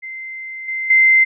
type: tone with level steps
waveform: sine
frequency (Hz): 2078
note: C7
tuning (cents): -12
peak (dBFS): -27 / -20 / -8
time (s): 0.02-1.25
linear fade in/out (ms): 20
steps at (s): 0.68 / 0.9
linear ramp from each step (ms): 5
effects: none